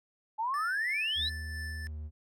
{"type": "exponential sweep", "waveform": "sine", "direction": "up", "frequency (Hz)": [849, 4129], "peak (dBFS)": -29, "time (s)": [0.38, 1.3], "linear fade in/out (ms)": 20}
{"type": "tone with tremolo", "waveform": "square", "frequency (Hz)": 1758, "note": "A6", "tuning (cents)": -2, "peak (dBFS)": -39, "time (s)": [0.54, 1.87], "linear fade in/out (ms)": 0, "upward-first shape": "sine", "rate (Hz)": 3, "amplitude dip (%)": 35}
{"type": "tone with pitch glide", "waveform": "triangle", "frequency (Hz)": [77.78, 76.18], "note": ["D#2", "D#2"], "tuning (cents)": [0, -36], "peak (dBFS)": -35, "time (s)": [1.15, 2.11], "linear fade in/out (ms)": 50, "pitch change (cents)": -36, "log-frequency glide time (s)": [1.78, 1.98]}
{"effects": ["low-pass 11000 Hz 12 dB/octave"]}